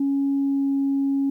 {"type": "tone with pitch glide", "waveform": "sine", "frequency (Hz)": [277.3, 275.5], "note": ["C#4", "C#4"], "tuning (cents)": [1, -11], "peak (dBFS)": -18, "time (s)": [0, 1.3], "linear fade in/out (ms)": 5, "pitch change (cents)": -12, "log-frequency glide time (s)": [0.31, 0.77], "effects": ["tanh soft clip ceiling -15 dBFS", "10-bit"]}